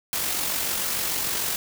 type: noise with amplitude modulation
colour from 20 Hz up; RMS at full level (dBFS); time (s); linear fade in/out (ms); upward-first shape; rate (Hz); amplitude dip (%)
white; -25; 0.13-1.56; 0; sine; 46.7; 35
effects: none